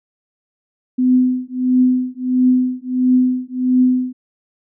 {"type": "tone with tremolo", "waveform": "sine", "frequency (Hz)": 253.4, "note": "B3", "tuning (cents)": 45, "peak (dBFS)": -8, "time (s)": [0.98, 4.13], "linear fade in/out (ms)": 10, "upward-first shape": "triangle", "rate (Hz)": 1.5, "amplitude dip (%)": 100, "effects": []}